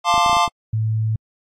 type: chord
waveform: square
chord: D minor seventh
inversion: first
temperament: equal with one note detuned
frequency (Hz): 698.5 / 880 / 1046.5 / 1186.9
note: F5 / A5 / C6 / D6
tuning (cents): 0 / 0 / 0 / +18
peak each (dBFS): -20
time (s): 0.04-0.49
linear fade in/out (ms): 50
type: clicks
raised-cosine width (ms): 3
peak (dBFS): -19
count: 7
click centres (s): 0.141 / 0.179 / 0.262 / 0.296 / 0.33 / 0.368 / 0.478
type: tone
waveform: sine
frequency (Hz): 110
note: A2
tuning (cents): 0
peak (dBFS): -17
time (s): 0.73-1.16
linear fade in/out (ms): 5
effects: low-pass 6000 Hz 12 dB/octave + AAC 64 kbps